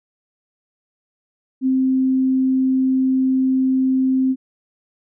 sine tone, 261.6 Hz, C4, in tune, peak -14 dBFS, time 1.61-4.36 s, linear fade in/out 50 ms, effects none

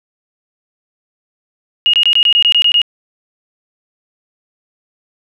sine tone bursts, 2866 Hz, F7, 44 cents sharp, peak -7 dBFS, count 10, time 1.86-2.817 s, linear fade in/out 0 ms, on 75 ms, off 23 ms, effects none

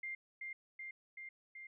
sine tone with echo, 2100 Hz, C7, 6 cents sharp, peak -40 dBFS, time 0.03-0.15 s, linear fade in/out 5 ms, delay 380 ms, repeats 4, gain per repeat -2 dB, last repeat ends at 1.67 s, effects none

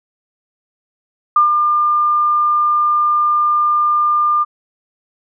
sine tone with ADSR envelope, 1200 Hz, D6, 37 cents sharp, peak -6 dBFS, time 1.36-4.45 s, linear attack 4 ms, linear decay 120 ms, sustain -5 dB, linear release 29 ms, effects none

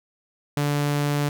sawtooth tone, 145.3 Hz, D3, 18 cents flat, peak -17 dBFS, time 0.57-1.29 s, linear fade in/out 2 ms, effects none

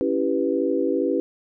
sine chord, C# half-diminished seventh, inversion none, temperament equal, 277.2 / 329.6 / 392 / 493.9 Hz, C#4 / E4 / G4 / B4, 0 / 0 / 0 / 0 cents, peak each -25 dBFS, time 0.01-1.2 s, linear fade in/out 0 ms, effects none

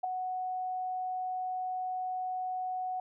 sine tone with ADSR envelope, 740 Hz, F#5, in tune, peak -25 dBFS, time 0.03-3 s, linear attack 13 ms, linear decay 4 ms, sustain -7 dB, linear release 3 ms, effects none

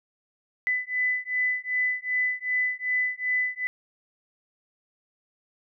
sine beating tone pair, 2000 / 2002.6 Hz, B6 / B6, +21 / +24 cents, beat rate 2.6 Hz, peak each -27 dBFS, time 0.67-3.67 s, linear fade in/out 0 ms, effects none

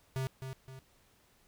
square tone with echo, 132 Hz, C3, 16 cents sharp, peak -33 dBFS, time 0.16-0.27 s, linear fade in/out 0 ms, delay 260 ms, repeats 2, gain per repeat -7 dB, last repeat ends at 0.79 s, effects pink hiss -67 dBFS RMS until 1.47 s

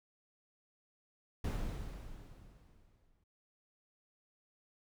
brown noise with exponential decay, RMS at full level -34 dBFS, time 1.44-3.24 s, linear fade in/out 5 ms, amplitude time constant 390 ms, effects none

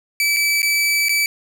sawtooth tone with dropouts, 2306 Hz, D7, 32 cents flat, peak -12 dBFS, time 0.2-1.26 s, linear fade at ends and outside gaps 1 ms, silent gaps 0.364-0.368 / 0.619-0.629 / 1.085-1.093 s, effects none

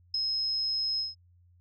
sine tone with ADSR envelope, 5140 Hz, E8, 45 cents flat, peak -23 dBFS, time 0.14-1.15 s, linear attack 5 ms, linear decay 3 ms, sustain -4 dB, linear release 160 ms, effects added 88 Hz sine -58 dBFS peak until 1.6 s

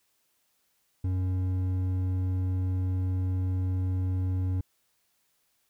triangle tone with hard clipping, 92.5 Hz, F#2, in tune, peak -27 dBFS, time 1.04-4.61 s, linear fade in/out 5 ms, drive 10 dB, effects white hiss -72 dBFS RMS until 5.69 s

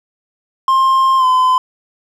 triangle tone with pitch glide, 1059 to 1021.2 Hz, C6 to C6, +21 to -42 cents, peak -7 dBFS, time 0.68-1.58 s, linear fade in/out 2 ms, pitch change -63 cents, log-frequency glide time 1.18-1.25 s, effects none

